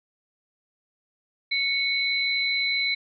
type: tone pair together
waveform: sine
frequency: 2217 / 4022 Hz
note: C#7 / B7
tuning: 0 / +31 cents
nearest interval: minor seventh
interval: 1031 cents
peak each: -24 / -26 dBFS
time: 1.51-2.95 s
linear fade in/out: 10 ms
effects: none